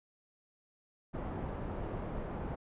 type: low-pass noise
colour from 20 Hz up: pink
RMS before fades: -39 dBFS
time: 1.13-2.56 s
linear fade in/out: 20 ms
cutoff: 910 Hz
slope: 12 dB/octave
effects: resampled to 8000 Hz